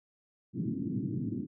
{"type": "band-pass noise", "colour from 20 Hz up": "white", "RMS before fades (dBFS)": -34, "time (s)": [0.53, 1.47], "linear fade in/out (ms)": 50, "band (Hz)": [110, 310], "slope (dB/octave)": 48, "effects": []}